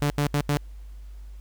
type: tone bursts at uneven times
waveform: sawtooth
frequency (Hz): 145.3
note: D3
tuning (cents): -18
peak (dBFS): -17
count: 4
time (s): 0.02-0.1 / 0.18-0.27 / 0.34-0.41 / 0.49-0.57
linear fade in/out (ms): 0
effects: added 50 Hz sine -38 dBFS peak until 1.4 s + pink hiss -62 dBFS RMS until 1.4 s